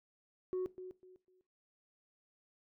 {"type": "tone with echo", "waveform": "sine", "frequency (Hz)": 368.9, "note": "F#4", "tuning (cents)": -5, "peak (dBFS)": -31, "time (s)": [0.53, 0.66], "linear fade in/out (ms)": 0, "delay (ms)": 250, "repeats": 3, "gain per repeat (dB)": -12, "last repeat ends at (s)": 1.41, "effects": ["noise-tail reverb RT60 0.3 s tail -19 dB re dry", "tanh soft clip ceiling -32 dBFS"]}